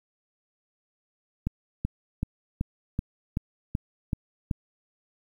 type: click train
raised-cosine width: 5 ms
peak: -14 dBFS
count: 9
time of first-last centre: 1.47-4.512 s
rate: 2.63 Hz
effects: 9-bit